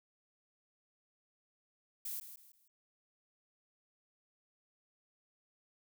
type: noise with echo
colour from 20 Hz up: violet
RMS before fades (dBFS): -41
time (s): 2.05-2.2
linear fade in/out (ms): 5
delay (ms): 160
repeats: 3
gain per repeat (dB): -10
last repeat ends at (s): 2.68
effects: none